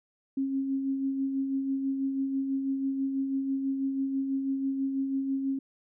sine tone with tremolo, 270.5 Hz, C#4, 42 cents flat, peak -25 dBFS, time 0.37-5.59 s, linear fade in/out 5 ms, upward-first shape sine, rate 6.1 Hz, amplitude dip 40%, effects none

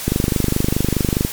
click train, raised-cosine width 3 ms, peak -3 dBFS, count 30, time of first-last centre 0.08-1.249 s, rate 24.8 Hz, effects white hiss -28 dBFS RMS until 1.32 s + MP3 96 kbps

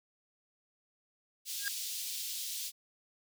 pink high-pass noise, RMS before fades -39 dBFS, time 1.45-2.72 s, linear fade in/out 50 ms, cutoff 3400 Hz, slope 24 dB/octave
square tone with exponential growth, 1628 Hz, G#6, 35 cents flat, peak -30 dBFS, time 1.58-1.68 s, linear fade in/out 1 ms, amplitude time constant 21 ms
effects none

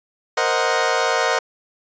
20% pulse chord, C half-diminished seventh, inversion third, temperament equal, 466.2 / 523.3 / 622.3 / 740 Hz, Bb4 / C5 / Eb5 / Gb5, 0 / 0 / 0 / 0 cents, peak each -18 dBFS, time 0.37-1.39 s, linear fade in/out 5 ms, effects resampled to 16000 Hz

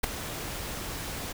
pink noise with ADSR envelope, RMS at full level -24 dBFS, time 0.03-1.33 s, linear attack 12 ms, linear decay 6 ms, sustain -12 dB, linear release 16 ms, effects none

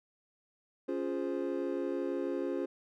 triangle chord, Db major seventh, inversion none, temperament equal, 277.2 / 349.2 / 415.3 / 523.3 Hz, Db4 / F4 / Ab4 / C5, 0 / 0 / 0 / 0 cents, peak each -35 / -34 / -37 / -37 dBFS, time 0.88-2.66 s, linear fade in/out 10 ms, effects none

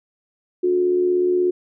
sine tone with amplitude modulation, 360.8 Hz, F#4, 44 cents flat, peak -13 dBFS, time 0.63-1.51 s, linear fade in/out 10 ms, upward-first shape sine, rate 76.6 Hz, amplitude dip 50%, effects none

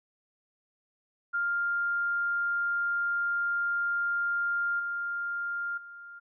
sine tone with level steps, 1400 Hz, F6, 4 cents sharp, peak -26 / -30 / -43 dBFS, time 1.33-6.2 s, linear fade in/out 20 ms, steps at 4.79 / 5.77 s, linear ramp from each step 10 ms, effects none

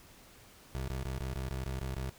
25% pulse tone bursts, 65.41 Hz, C2, in tune, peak -31 dBFS, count 9, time 0.75-2.096 s, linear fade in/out 0 ms, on 130 ms, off 22 ms, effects pink hiss -57 dBFS RMS until 2.18 s

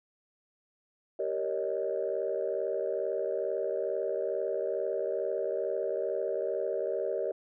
sine chord, Eb dominant seventh, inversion first, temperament just, 388.9 / 466.7 / 560 / 622.3 Hz, G4 / Bb4 / Db5 / Eb5, -14 / +2 / +18 / 0 cents, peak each -34 dBFS, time 1.19-7.32 s, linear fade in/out 5 ms, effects tanh soft clip ceiling -20 dBFS

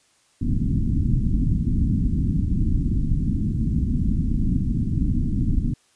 pink low-pass noise, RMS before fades -21 dBFS, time 0.41-5.74 s, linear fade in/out 5 ms, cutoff 280 Hz, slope 48 dB/octave, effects white hiss -61 dBFS RMS until 5.95 s + resampled to 22050 Hz

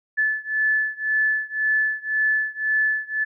sine beating tone pair, 1735 / 1736.9 Hz, A6 / A6, -25 / -23 cents, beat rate 1.9 Hz, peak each -22 / -23 dBFS, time 0.17-3.25 s, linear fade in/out 20 ms, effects none

